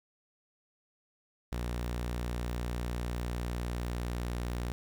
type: tone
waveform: sawtooth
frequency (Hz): 59.9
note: A#1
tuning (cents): +48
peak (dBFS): -29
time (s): 1.52-4.72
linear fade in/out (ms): 0
effects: 10-bit